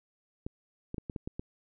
clicks, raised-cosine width 3 ms, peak -23 dBFS, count 7, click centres 0.465 / 0.944 / 0.982 / 1.098 / 1.162 / 1.275 / 1.395 s, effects none

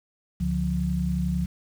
sine tone cluster, 70.3 / 145.7 / 176.8 Hz, C#2 / D3 / F3, +25 / -13 / +22 cents, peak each -28 / -31 / -25 dBFS, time 0.4-1.46 s, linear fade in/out 10 ms, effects 8-bit

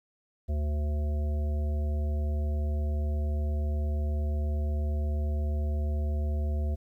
harmonic tone, 74.3 Hz, D2, 21 cents sharp, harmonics 1 / 3 / 5 / 7 / 9, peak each -26 / -41 / -45 / -46 / -45 dBFS, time 0.48-6.76 s, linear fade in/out 20 ms, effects 11-bit

